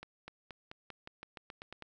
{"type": "accelerating click train", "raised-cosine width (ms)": 0.3, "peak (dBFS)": -29, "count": 12, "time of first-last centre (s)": [0.03, 1.823], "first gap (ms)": 250, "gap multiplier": 0.91, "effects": []}